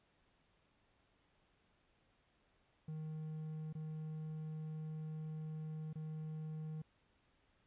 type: tone with dropouts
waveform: triangle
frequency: 156.1 Hz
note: D#3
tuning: 6 cents sharp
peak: -40 dBFS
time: 2.88-6.82 s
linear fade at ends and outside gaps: 5 ms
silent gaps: 3.728-3.75 / 5.931-5.955 s
effects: pink hiss -75 dBFS RMS until 7.66 s + resampled to 8000 Hz